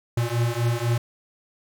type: beating tone pair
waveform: square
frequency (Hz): 116.5 / 120.5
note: A#2 / B2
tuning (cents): -1 / -42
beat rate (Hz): 4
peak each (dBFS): -25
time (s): 0.17-0.98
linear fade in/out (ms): 5
effects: none